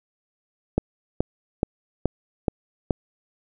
click train, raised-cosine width 2 ms, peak -6 dBFS, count 6, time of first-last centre 0.78-2.908 s, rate 2.35 Hz, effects none

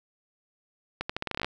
accelerating click train, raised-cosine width 0.3 ms, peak -14 dBFS, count 12, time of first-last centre 1.01-1.446 s, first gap 85 ms, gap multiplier 0.83, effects none

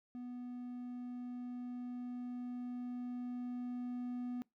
triangle tone with level ramp, 246.2 Hz, B3, 5 cents flat, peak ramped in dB -41 to -36 dBFS, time 0.15-4.42 s, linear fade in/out 0 ms, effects noise-tail reverb RT60 0.2 s tail -24 dB re dry

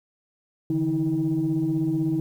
sine tone cluster, 145.1 / 161.1 / 320.4 Hz, D3 / E3 / E4, -21 / -39 / -49 cents, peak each -27 / -28 / -22 dBFS, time 0.7-2.2 s, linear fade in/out 2 ms, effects tanh soft clip ceiling -15 dBFS + 9-bit

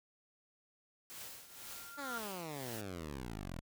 white noise with tremolo, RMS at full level -47 dBFS, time 1.1-2.81 s, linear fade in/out 0 ms, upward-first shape triangle, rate 2 Hz, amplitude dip 75%
sine tone with exponential growth, 1393 Hz, F6, 5 cents flat, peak -38 dBFS, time 1.35-2.18 s, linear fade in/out 2 ms, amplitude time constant 180 ms
10% pulse exponential sweep, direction down, 295.9 to 38.98 Hz, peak -34 dBFS, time 1.97-3.61 s, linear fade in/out 20 ms
effects none

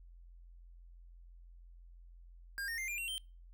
square tone with pitch steps, 1610 / 1838.8 / 2100 / 2398 / 2739 / 3128 Hz, G6 / A#6 / C7 / D7 / F7 / G7, +46 / -24 / +6 / +36 / -34 / -4 cents, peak -38 dBFS, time 2.58-3.18 s, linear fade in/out 0 ms, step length 100 ms, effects noise-tail reverb RT60 0.3 s tail -26 dB re dry + added 43 Hz sine -53 dBFS peak until 3.53 s

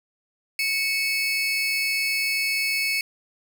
30% pulse tone pair together, 2217 / 2593 Hz, C#7 / E7, 0 / -29 cents, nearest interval minor third, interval 271 cents, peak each -21 / -24 dBFS, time 0.59-3.01 s, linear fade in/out 2 ms, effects none

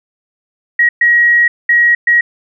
sine tone bursts at uneven times, 1900 Hz, A#6, 33 cents sharp, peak -6 dBFS, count 4, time 0.79-0.89 / 1.01-1.48 / 1.69-1.95 / 2.07-2.21 s, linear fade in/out 5 ms, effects none

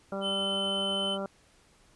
harmonic tone, 196 Hz, G3, in tune, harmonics 1 / 2 / 3 / 4 / 5 / 6 / 7, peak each -36 / -39 / -35 / -43 / -47 / -47 / -42 dBFS, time 0.12-1.26 s, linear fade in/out 2 ms
triangle tone, 3048 Hz, G7, 49 cents flat, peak -28 dBFS, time 0.21-1.18 s, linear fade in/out 50 ms
effects pink hiss -62 dBFS RMS until 1.95 s + resampled to 24000 Hz

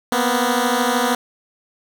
10% pulse beating tone pair, 238.6 / 251.6 Hz, A#3 / B3, +41 / +32 cents, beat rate 13 Hz, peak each -11 dBFS, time 0.12-1.15 s, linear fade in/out 2 ms, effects none

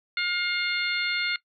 harmonic tone with a mistuned harmonic, 712 Hz, F5, 33 cents sharp, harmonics 2 / 3 / 4 / 5 / 6, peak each -30 / -27 / -35 / -34 / -33 dBFS, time 0.17-1.36 s, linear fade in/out 2 ms, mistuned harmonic 4, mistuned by -15 cents, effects noise-tail reverb RT60 0.1 s tail -20 dB re dry

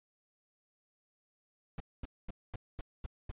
brown noise bursts, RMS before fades -39 dBFS, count 7, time 1.78-3.314 s, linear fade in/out 2 ms, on 22 ms, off 230 ms, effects resampled to 8000 Hz

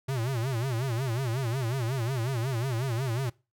square tone with vibrato, 124 Hz, B2, 7 cents sharp, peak -28 dBFS, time 0.08-3.3 s, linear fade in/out 10 ms, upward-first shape sine, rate 5.5 Hz, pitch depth 180 cents each way, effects noise-tail reverb RT60 0.3 s tail -23 dB re dry

